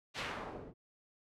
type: noise with low-pass filter sweep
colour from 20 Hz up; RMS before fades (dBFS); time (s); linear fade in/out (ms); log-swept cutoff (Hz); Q
white; -43; 0.14-0.74; 50; 3800 to 270; 1
effects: none